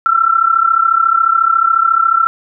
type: tone with amplitude modulation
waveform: sine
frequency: 1345 Hz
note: E6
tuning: 34 cents sharp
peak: -5 dBFS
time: 0.06-2.27 s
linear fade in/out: 0 ms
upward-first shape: sine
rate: 34.1 Hz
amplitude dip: 80%
effects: none